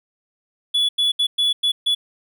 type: tone bursts at uneven times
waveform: triangle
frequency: 3419 Hz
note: G#7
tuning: 50 cents sharp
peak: -14 dBFS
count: 6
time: 0.74-0.89 / 0.98-1.12 / 1.19-1.27 / 1.38-1.53 / 1.63-1.72 / 1.86-1.95 s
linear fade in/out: 10 ms
effects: none